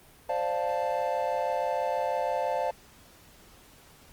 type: chord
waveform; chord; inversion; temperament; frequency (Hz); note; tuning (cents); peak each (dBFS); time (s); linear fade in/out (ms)
triangle; D minor seventh; third; equal with one note detuned; 523.3 / 589.4 / 698.5 / 880; C5 / D5 / F5 / A5; 0 / +6 / 0 / 0; -30; 0.29-2.71; 5
effects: pink hiss -55 dBFS RMS until 4.12 s + Opus 32 kbps